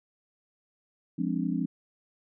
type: chord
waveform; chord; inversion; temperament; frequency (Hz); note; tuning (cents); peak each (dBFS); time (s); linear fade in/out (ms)
sine; D half-diminished seventh; first; equal with one note detuned; 174.61 / 206.3 / 261.6 / 293.7; F3 / Ab3 / C4 / D4; 0 / -11 / 0 / 0; -31 / -33 / -31 / -33; 1.18-1.66; 10
effects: none